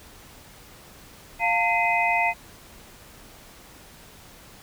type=tone cluster; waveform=sine; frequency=701 / 900 / 2052 / 2508 Hz; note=F5 / A5 / C7 / D#7; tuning=+6 / +39 / -34 / +13 cents; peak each=-25 dBFS; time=1.39-2.34 s; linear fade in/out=50 ms; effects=pink hiss -48 dBFS RMS until 4.62 s